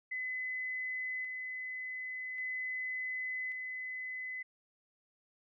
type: tone with tremolo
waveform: sine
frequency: 2020 Hz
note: B6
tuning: 39 cents sharp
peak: -35 dBFS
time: 0.11-4.43 s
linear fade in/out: 10 ms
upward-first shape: square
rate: 0.44 Hz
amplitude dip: 30%
effects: none